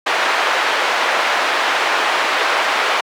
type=band-pass noise; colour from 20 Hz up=pink; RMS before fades=-17 dBFS; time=0.06-3.01 s; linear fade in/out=10 ms; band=720 to 2700 Hz; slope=12 dB/octave; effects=high-pass 300 Hz 12 dB/octave